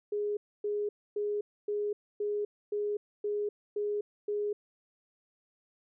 sine tone bursts, 414.5 Hz, G#4, 3 cents flat, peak -29 dBFS, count 9, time 0.12-4.53 s, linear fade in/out 5 ms, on 250 ms, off 270 ms, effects none

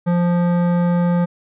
triangle tone with hard clipping, 174.61 Hz, F3, in tune, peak -16 dBFS, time 0.06-1.26 s, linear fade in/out 20 ms, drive 18 dB, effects resampled to 8000 Hz

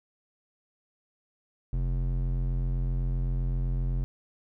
square tone with band-pass filter, 43.89 Hz, F1, 9 cents sharp, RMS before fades -28 dBFS, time 1.73-4.04 s, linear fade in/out 0 ms, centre 88 Hz, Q 2.2, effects none

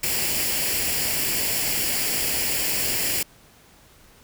white noise with comb filter, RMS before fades -24 dBFS, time 0.03-3.23 s, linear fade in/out 5 ms, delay 0.4 ms, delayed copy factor +0.6, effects pink hiss -53 dBFS RMS until 4.23 s

